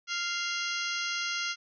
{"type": "harmonic tone with a mistuned harmonic", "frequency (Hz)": 696, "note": "F5", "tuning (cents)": -6, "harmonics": [2, 3, 4, 5, 6, 7, 8, 9], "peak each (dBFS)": [-35, -37, -38, -39, -40, -40, -41, -42], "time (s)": [0.07, 1.56], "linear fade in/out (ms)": 50, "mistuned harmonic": 5, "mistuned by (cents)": -89, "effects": []}